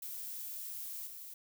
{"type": "noise with level steps", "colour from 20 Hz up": "violet", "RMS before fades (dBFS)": [-43, -48], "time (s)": [0.02, 1.34], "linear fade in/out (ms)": 5, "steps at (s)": 1.07, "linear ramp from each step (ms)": 2, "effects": []}